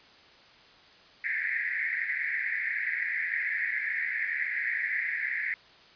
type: band-pass noise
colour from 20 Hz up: pink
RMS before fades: -31 dBFS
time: 1.24-5.54 s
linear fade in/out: 2 ms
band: 1700 to 2200 Hz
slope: 96 dB/octave
effects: white hiss -55 dBFS RMS until 5.95 s + resampled to 11025 Hz